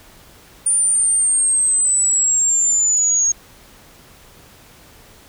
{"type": "linear sweep", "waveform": "sine", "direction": "down", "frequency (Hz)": [9320, 6540], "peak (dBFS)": -13, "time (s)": [0.66, 3.32], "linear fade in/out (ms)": 5, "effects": ["pink hiss -46 dBFS RMS until 5.28 s"]}